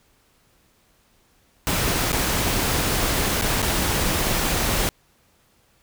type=noise with dropouts; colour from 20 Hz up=pink; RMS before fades=-22 dBFS; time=1.67-4.89 s; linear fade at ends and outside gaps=0 ms; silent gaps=2.119-2.129 / 3.413-3.421 / 3.619-3.627 s; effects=pink hiss -61 dBFS RMS until 5.82 s